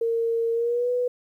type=tone with pitch glide; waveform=sine; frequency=460 to 493 Hz; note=A#4 to B4; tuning=-23 to -3 cents; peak=-21 dBFS; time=0.01-1.08 s; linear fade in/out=5 ms; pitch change=+120 cents; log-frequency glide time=0.53-0.9 s; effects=10-bit